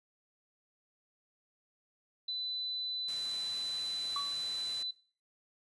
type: tone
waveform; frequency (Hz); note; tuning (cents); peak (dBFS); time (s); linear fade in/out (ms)
sine; 4000; B7; +21; -34; 2.28-4.91; 5
type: noise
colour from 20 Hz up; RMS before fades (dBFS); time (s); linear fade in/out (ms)
white; -47; 3.08-4.83; 5
type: tone with exponential decay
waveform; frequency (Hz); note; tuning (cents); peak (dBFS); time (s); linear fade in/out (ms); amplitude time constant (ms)
triangle; 1134; C#6; +39; -31; 4.16-4.45; 2; 61
effects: noise-tail reverb RT60 0.4 s tail -18 dB re dry + resampled to 22050 Hz

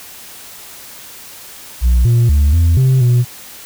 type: tone with pitch steps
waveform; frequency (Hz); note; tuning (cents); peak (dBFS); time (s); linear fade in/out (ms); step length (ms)
sine; 60.6 / 118.3 / 72.2 / 83.8 / 131 / 122.4; B1 / A#2 / D2 / E2 / C3 / B2; -32 / +26 / -29 / +29 / +2 / -15; -5; 1.81-3.25; 50; 240
effects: tanh soft clip ceiling -7 dBFS + white hiss -35 dBFS RMS until 3.65 s

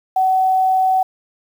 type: tone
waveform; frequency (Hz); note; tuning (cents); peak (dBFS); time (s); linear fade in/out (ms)
sine; 754; F#5; +32; -12; 0.16-1.03; 5
effects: 7-bit

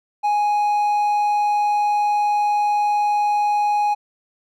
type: tone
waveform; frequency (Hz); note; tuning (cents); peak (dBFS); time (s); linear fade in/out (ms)
triangle; 830.6; G#5; 0; -14; 0.23-3.95; 20
effects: none

